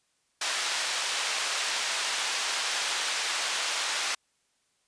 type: band-pass noise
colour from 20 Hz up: white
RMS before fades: -30 dBFS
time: 0.41-4.15 s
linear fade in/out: 5 ms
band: 760 to 5300 Hz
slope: 12 dB/octave
effects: white hiss -72 dBFS RMS until 4.87 s + resampled to 22050 Hz